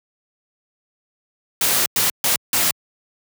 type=noise bursts at uneven times; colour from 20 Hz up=white; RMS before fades=-18 dBFS; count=4; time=1.61-1.86 / 1.96-2.1 / 2.24-2.36 / 2.53-2.71 s; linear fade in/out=2 ms; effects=high-pass 80 Hz 12 dB/octave